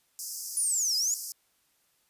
pink high-pass noise, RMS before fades -37 dBFS, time 0.19-1.32 s, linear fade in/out 0 ms, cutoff 4900 Hz, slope 96 dB/octave
sine linear two-way sweep, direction down then up, 9956 to 4860 to 7110 Hz, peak -25 dBFS, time 0.57-1.14 s, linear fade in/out 0 ms, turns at 0.96 s
effects white hiss -70 dBFS RMS until 2.09 s + resampled to 32000 Hz

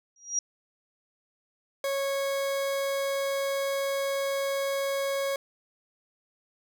sine tone with exponential growth, 5730 Hz, F8, 44 cents sharp, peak -21 dBFS, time 0.16-0.39 s, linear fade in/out 2 ms, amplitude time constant 48 ms
40% pulse tone, 551 Hz, C#5, 11 cents flat, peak -26 dBFS, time 1.84-5.36 s, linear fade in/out 2 ms
effects none

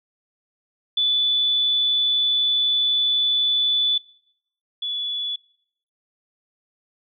sine tone pair in turn, 3476 / 3426 Hz, A7 / A7, -22 / -47 cents, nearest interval unison, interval 25 cents, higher first, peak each -17 / -24 dBFS, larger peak first, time 0.97-3.98 / 4.82-5.36 s, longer first, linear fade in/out 5 ms, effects noise-tail reverb RT60 0.7 s tail -21 dB re dry

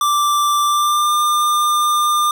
square tone with pitch glide, 1174.7 to 1200.8 Hz, D6 to D6, 0 to +38 cents, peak -14 dBFS, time 0.01-2.31 s, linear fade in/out 2 ms, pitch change +38 cents, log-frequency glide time 0.65-1.13 s, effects none

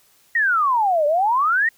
sine exponential two-way sweep, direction down then up, 1917 to 573 to 1917 Hz, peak -15 dBFS, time 0.35-1.69 s, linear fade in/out 5 ms, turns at 1.06 s, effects white hiss -57 dBFS RMS until 1.77 s

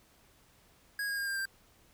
square tone with pitch steps, 1650 / 1632 / 1614.2 / 1596.6 / 1579.1 Hz, G#6 / G#6 / G#6 / G6 / G6, -12 / -31 / -50 / +31 / +12 cents, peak -33 dBFS, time 0.99-1.455 s, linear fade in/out 2 ms, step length 93 ms, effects pink hiss -64 dBFS RMS until 1.93 s

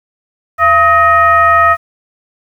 sine tone with frequency modulation, 1269 Hz, D#6, 34 cents sharp, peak -5 dBFS, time 0.58-1.77 s, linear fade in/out 50 ms, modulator 591 Hz, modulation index 0.89, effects 7-bit

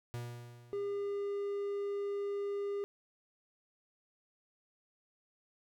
45% pulse tone with exponential decay, 120 Hz, B2, 49 cents flat, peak -37 dBFS, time 0.14-1.29 s, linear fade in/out 0 ms, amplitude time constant 250 ms
triangle tone, 403.4 Hz, G4, 50 cents sharp, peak -32 dBFS, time 0.73-2.84 s, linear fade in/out 0 ms
effects none

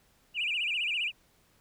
sine tone with vibrato, 2637 Hz, E7, in tune, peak -27 dBFS, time 0.34-1.12 s, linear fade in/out 50 ms, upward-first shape sine, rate 15 Hz, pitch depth 200 cents each way, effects tanh soft clip ceiling -23 dBFS + pink hiss -66 dBFS RMS until 1.6 s

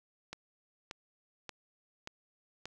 click train, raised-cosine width 0.2 ms, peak -24 dBFS, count 5, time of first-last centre 0.33-2.656 s, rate 1.72 Hz, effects none

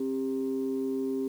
sine tone pair together, 266.2 / 397.7 Hz, C4 / G4, +30 / +25 cents, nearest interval perfect fifth, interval 695 cents, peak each -29 / -30 dBFS, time 0-1.28 s, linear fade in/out 5 ms, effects tanh soft clip ceiling -22 dBFS + 9-bit

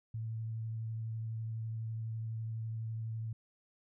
sine tone with vibrato, 112 Hz, A2, 31 cents sharp, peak -36 dBFS, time 0.14-3.33 s, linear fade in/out 5 ms, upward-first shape sine, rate 12 Hz, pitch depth 14 cents each way, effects none

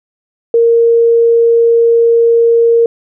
sine tone, 464.3 Hz, A#4, 7 cents flat, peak -5 dBFS, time 0.54-2.86 s, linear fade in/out 2 ms, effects none

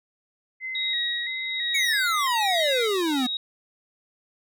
sine tone with vibrato, 1980 Hz, B6, 4 cents sharp, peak -29 dBFS, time 0.6-2.89 s, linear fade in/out 50 ms, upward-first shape square, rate 1.5 Hz, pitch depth 66 cents each way
sine tone with tremolo, 3791 Hz, A#7, 28 cents sharp, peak -24 dBFS, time 0.75-3.37 s, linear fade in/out 2 ms, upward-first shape sine, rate 1.2 Hz, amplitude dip 65%
square exponential sweep, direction down, 2298 to 241.8 Hz, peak -23 dBFS, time 1.74-3.27 s, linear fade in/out 10 ms
effects none

